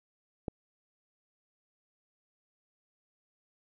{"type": "click", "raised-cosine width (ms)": 2, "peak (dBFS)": -20, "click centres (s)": 0.482, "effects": []}